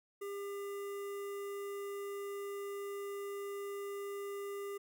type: tone with notch filter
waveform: square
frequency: 401.2 Hz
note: G4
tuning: 40 cents sharp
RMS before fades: -42 dBFS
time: 0.21-4.78 s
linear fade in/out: 10 ms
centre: 4200 Hz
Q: 0.87
effects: none